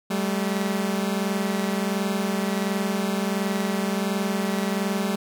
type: tone pair together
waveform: sawtooth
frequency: 193.6 / 215 Hz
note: G3 / A3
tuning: -21 / -40 cents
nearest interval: major second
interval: 181 cents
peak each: -21 / -23 dBFS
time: 0.1-5.16 s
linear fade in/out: 10 ms
effects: none